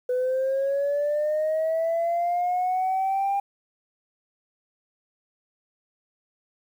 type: linear sweep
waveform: sine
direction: up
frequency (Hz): 496.7 to 801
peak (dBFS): -20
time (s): 0.09-3.4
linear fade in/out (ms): 5
effects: tanh soft clip ceiling -19 dBFS + 9-bit